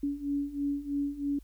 sine beating tone pair, 282.3 / 285.4 Hz, C#4 / D4, +32 / -49 cents, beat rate 3.1 Hz, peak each -34 / -31 dBFS, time 0.03-1.39 s, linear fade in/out 5 ms, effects added 50 Hz sine -49 dBFS peak until 1.43 s + white hiss -68 dBFS RMS until 1.43 s

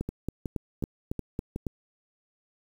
two click trains, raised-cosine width 3 ms, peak -19 / -17 dBFS, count 5 / 7, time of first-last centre 0.09-1.561 / 0.01-1.667 s, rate 2.72 / 3.62 Hz, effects 8-bit

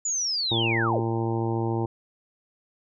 sine linear sweep, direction down, 7040 to 300 Hz, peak -24 dBFS, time 0.05-1 s, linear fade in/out 5 ms
harmonic tone, 114.2 Hz, A#2, 35 cents flat, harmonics 1 / 2 / 3 / 4 / 5 / 6 / 7 / 8 / 9, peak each -27 / -33 / -28 / -35 / -41 / -44 / -35 / -36 / -47 dBFS, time 0.51-1.86 s, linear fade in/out 5 ms
effects none

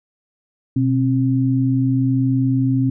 sine tone pair together, 125.3 / 266.5 Hz, B2 / C4, +25 / +32 cents, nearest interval octave + minor second, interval 1307 cents, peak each -17 dBFS, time 0.76-2.9 s, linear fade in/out 5 ms, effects none

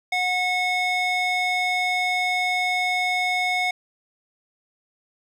square tone with band-pass filter, 730 Hz, F#5, 24 cents flat, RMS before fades -23 dBFS, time 0.12-3.71 s, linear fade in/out 5 ms, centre 2300 Hz, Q 1.3, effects none

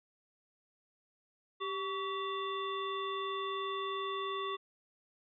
harmonic tone with a mistuned harmonic, 392 Hz, G4, in tune, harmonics 1 / 3 / 5 / 7 / 9, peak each -39 / -37 / -48 / -50 / -44 dBFS, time 1.6-4.57 s, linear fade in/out 20 ms, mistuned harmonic 3, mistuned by -68 cents, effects none

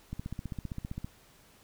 click train, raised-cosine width 5 ms, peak -24 dBFS, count 15, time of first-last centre 0.13-1.045 s, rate 15.3 Hz, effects pink hiss -60 dBFS RMS until 1.63 s

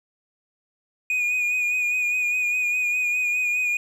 triangle tone with vibrato, 2465 Hz, D#7, 17 cents flat, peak -19 dBFS, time 1.1-3.77 s, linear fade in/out 2 ms, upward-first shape sine, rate 4.9 Hz, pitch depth 31 cents each way, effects 10-bit

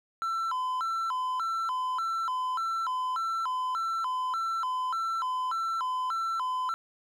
triangle tone with vibrato, 1167 Hz, D6, 11 cents flat, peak -26 dBFS, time 0.22-6.74 s, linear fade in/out 0 ms, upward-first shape square, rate 1.7 Hz, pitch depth 240 cents each way, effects none

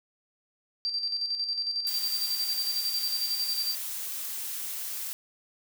sine tone with tremolo, 4699 Hz, D8, in tune, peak -26 dBFS, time 0.85-3.75 s, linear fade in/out 0 ms, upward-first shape square, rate 11 Hz, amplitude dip 50%
blue noise, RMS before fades -35 dBFS, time 1.87-5.13 s, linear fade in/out 0 ms
effects none

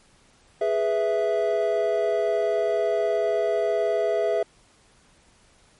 triangle chord, E major, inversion first, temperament equal, 415.3 / 493.9 / 659.3 Hz, G#4 / B4 / E5, 0 / 0 / 0 cents, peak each -23 / -26 / -21 dBFS, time 0.61-4.43 s, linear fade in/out 5 ms, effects pink hiss -58 dBFS RMS until 5.79 s + MP3 48 kbps

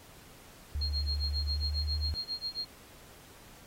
sine tone with pitch glide, 73.1 to 75.59 Hz, D2 to D#2, -7 to -49 cents, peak -30 dBFS, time 0.75-2.14 s, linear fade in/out 0 ms, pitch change +58 cents, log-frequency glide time 1.34-1.92 s
sine tone with tremolo, 4237 Hz, C8, 21 cents sharp, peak -31 dBFS, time 0.81-2.65 s, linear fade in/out 5 ms, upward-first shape sine, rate 7.4 Hz, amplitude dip 95%
effects pink hiss -55 dBFS RMS until 3.66 s + AAC 48 kbps

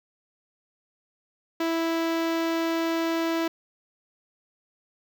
sawtooth tone with notch filter, 329.6 Hz, E4, in tune, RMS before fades -26 dBFS, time 1.6-3.48 s, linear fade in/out 5 ms, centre 9600 Hz, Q 0.58, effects none

